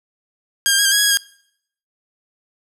10% pulse tone with pitch steps, 1614 / 1595 / 1646 / 1584 / 1652 / 1665 / 1655 / 1621 Hz, G#6 / G6 / G#6 / G6 / G#6 / G#6 / G#6 / G#6, -50 / +30 / -16 / +18 / -10 / +4 / -6 / -42 cents, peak -4 dBFS, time 0.66-1.172 s, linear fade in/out 0 ms, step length 64 ms, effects noise-tail reverb RT60 0.7 s tail -24 dB re dry

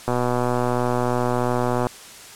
click train, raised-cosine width 1 ms, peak -8 dBFS, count 221, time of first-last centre 0.08-1.869 s, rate 123 Hz, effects white hiss -41 dBFS RMS until 2.35 s + low-pass 10000 Hz 12 dB/octave

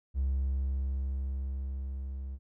triangle tone with level ramp, 67 Hz, C2, 42 cents sharp, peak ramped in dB -23 to -34 dBFS, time 0.14-2.39 s, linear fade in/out 50 ms, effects tanh soft clip ceiling -22 dBFS

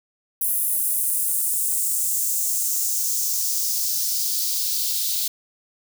blue noise with high-pass filter sweep, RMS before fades -23 dBFS, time 0.41-5.28 s, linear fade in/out 5 ms, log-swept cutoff 11000 to 3900 Hz, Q 2.3, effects none

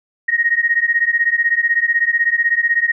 sine beating tone pair, 1864.7 / 1880.7 Hz, A#6 / A#6, 0 / +15 cents, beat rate 16 Hz, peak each -16 dBFS, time 0.28-2.92 s, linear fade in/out 10 ms, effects none

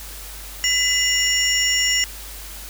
sine tone cluster, 2005 / 2857 / 5540 / 7040 Hz, B6 / F7 / F8 / A8, +26 / +39 / -15 / 0 cents, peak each -22 dBFS, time 0.64-2.04 s, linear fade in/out 0 ms, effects added 50 Hz sine -37 dBFS peak until 2.69 s + white hiss -37 dBFS RMS until 2.69 s

